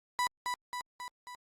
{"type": "tone with echo", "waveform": "35% pulse", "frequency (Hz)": 987.8, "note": "B5", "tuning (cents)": 0, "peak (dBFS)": -26, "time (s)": [0.19, 0.27], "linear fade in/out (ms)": 0, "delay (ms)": 270, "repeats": 4, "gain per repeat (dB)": -4, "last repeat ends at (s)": 1.35, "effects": ["low-pass 11000 Hz 12 dB/octave", "Opus 48 kbps"]}